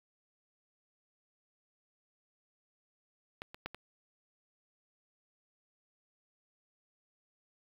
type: clicks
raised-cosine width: 0.3 ms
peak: -24 / -30 / -21 / -28 dBFS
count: 4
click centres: 3.419 / 3.545 / 3.66 / 3.746 s
effects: low-pass 5000 Hz 12 dB/octave + 8-bit